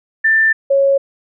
sine tone pair in turn, 1779 / 551 Hz, A6 / C#5, +19 / -11 cents, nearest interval octave + minor sixth, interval 2030 cents, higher first, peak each -9 dBFS, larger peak neither, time 0.24-0.53 / 0.7-0.98 s, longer first, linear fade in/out 10 ms, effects none

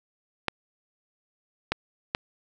clicks, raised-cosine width 0.3 ms, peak -8 dBFS, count 3, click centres 0.483 / 1.72 / 2.149 s, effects none

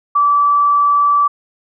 sine tone, 1157 Hz, D6, 26 cents flat, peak -9 dBFS, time 0.15-1.28 s, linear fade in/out 10 ms, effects none

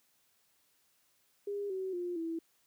sine tone with pitch steps, 405.3 / 378.2 / 352.8 / 329.2 Hz, G#4 / F#4 / F4 / E4, -42 / +38 / +18 / -2 cents, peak -34 dBFS, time 1.47-2.39 s, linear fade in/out 5 ms, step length 230 ms, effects white hiss -72 dBFS RMS until 2.66 s + high-pass 60 Hz 12 dB/octave

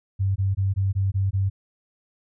sine tone bursts, 97.2 Hz, G2, 14 cents flat, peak -19 dBFS, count 7, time 0.19-1.5 s, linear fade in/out 20 ms, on 170 ms, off 20 ms, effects none

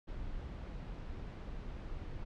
brown noise, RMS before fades -43 dBFS, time 0.07-2.25 s, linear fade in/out 20 ms, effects low-pass 4000 Hz 12 dB/octave

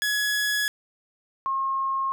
sawtooth / sine tone pair in turn, 1685 / 1076.4 Hz, G#6 / C6, +25 / +49 cents, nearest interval minor sixth, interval 776 cents, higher first, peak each -19 / -23 dBFS, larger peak first, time 0.02-0.68 / 1.46-2.12 s, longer neither, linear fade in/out 0 ms, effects none

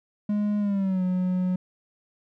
triangle tone with pitch glide, 207.7 to 182.91 Hz, G#3 to F#3, 0 to -20 cents, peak -20 dBFS, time 0.29-1.56 s, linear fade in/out 5 ms, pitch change -220 cents, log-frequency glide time 0.59-1.03 s, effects none

